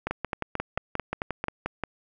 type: two click trains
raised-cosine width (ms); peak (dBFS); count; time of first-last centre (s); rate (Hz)
0.5; -13 / -13; 7 / 11; 0.11-1.44 / 0.07-1.837; 4.51 / 5.66
effects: none